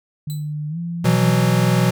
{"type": "tone with pitch glide", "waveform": "sine", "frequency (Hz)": [150, 170.33], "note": ["D3", "F3"], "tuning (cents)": [37, -43], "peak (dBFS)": -23, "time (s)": [0.27, 1.3], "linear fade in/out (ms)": 5, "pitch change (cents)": 220, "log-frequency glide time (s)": [0.69, 0.78]}
{"type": "tone with exponential decay", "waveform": "10% pulse", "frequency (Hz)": 4000, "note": "B7", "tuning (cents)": 21, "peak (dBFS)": -24, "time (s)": [0.3, 0.53], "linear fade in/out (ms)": 0, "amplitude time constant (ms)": 49}
{"type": "chord", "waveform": "square", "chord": "B suspended fourth", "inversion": "none", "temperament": "equal", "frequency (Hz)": [123.47, 164.81, 185], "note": ["B2", "E3", "F#3"], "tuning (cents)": [0, 0, 0], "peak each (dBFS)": [-18, -20, -20], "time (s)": [1.04, 1.91], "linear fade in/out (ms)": 10}
{"effects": []}